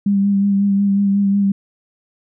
sine tone with vibrato, 199.3 Hz, G3, 29 cents sharp, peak -12 dBFS, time 0.06-1.52 s, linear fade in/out 5 ms, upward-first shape sine, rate 5.5 Hz, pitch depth 23 cents each way, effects none

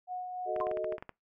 sine tone with tremolo, 730 Hz, F#5, 24 cents flat, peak -34 dBFS, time 0.07-0.74 s, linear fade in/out 50 ms, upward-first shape sine, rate 3.4 Hz, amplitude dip 35%
sine chord, D# diminished, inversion first, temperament equal, 370 / 440 / 622.3 Hz, F#4 / A4 / D#5, 0 / 0 / 0 cents, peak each -38 / -38 / -33 dBFS, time 0.45-0.98 s, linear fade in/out 50 ms
clicks, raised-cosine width 0.5 ms, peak -27 dBFS, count 10, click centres 0.563 / 0.602 / 0.669 / 0.714 / 0.772 / 0.844 / 0.924 / 0.982 / 1.025 / 1.093 s
sine tone with exponential decay, 1046.5 Hz, C6, in tune, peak -28 dBFS, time 0.61-0.73 s, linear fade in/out 0 ms, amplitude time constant 24 ms
effects noise-tail reverb RT60 0.2 s tail -24 dB re dry

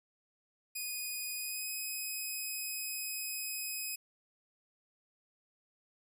5% pulse tone with pitch glide, 2478 to 2527 Hz, D#7 to D#7, -8 to +26 cents, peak -28 dBFS, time 0.75-3.96 s, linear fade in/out 10 ms, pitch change +34 cents, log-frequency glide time 1.37-1.7 s, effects none

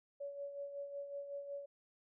sine tone with tremolo, 565 Hz, C#5, 33 cents sharp, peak -40 dBFS, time 0.2-1.66 s, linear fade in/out 10 ms, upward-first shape sine, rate 5.4 Hz, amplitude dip 55%, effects none

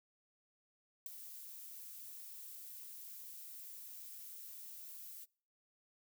violet noise with ADSR envelope, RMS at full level -40 dBFS, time 1.06-5.26 s, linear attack 3 ms, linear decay 7 ms, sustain -11 dB, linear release 29 ms, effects noise-tail reverb RT60 0.5 s tail -26 dB re dry

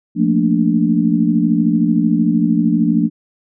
sine chord, Bb major seventh, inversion second, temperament equal, 174.61 / 220 / 233.1 / 293.7 Hz, F3 / A3 / Bb3 / D4, 0 / 0 / 0 / 0 cents, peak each -17 dBFS, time 0.15-3.1 s, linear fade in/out 50 ms, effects none

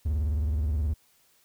triangle tone with vibrato, 75 Hz, D2, 37 cents sharp, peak -22 dBFS, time 0.05-0.94 s, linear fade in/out 10 ms, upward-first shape triangle, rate 19 Hz, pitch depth 240 cents each way, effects white hiss -64 dBFS RMS until 1.44 s

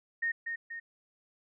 sine tone with echo, 1848 Hz, A#6, 16 cents flat, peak -28 dBFS, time 0.22-0.32 s, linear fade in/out 10 ms, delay 240 ms, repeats 2, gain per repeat -5 dB, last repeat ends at 0.8 s, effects none

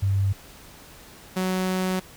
sine / sawtooth tone pair in turn, 98 / 185.86 Hz, G2 / F#3, 0 / +8 cents, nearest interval major seventh, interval 1108 cents, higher second, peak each -19 dBFS, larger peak neither, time 0.02-0.33 / 1.36-2 s, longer second, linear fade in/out 10 ms, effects pink hiss -47 dBFS RMS until 2.16 s

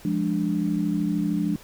sine chord, D diminished, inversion first, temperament equal, 174.61 / 207.7 / 293.7 Hz, F3 / Ab3 / D4, 0 / 0 / 0 cents, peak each -26 dBFS, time 0.05-1.56 s, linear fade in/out 2 ms, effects pink hiss -48 dBFS RMS until 1.63 s

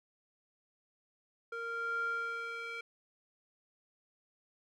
square tone with band-pass filter sweep, 463.4 Hz, A#4, 10 cents flat, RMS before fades -38 dBFS, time 1.52-2.81 s, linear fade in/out 5 ms, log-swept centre 1100 to 2000 Hz, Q 5, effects none

